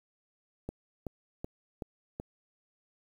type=click train; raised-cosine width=2 ms; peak=-23 dBFS; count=5; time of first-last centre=0.69-2.199 s; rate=2.65 Hz; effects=9-bit